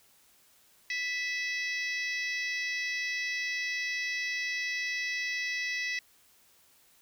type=harmonic tone with a mistuned harmonic; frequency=659.3 Hz; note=E5; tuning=in tune; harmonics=3 / 4 / 5 / 6 / 7 / 8 / 9; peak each=-32 / -38 / -48 / -43 / -45 / -43 / -46 dBFS; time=0.9-5.99 s; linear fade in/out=2 ms; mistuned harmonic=4; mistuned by=-41 cents; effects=white hiss -63 dBFS RMS until 7.01 s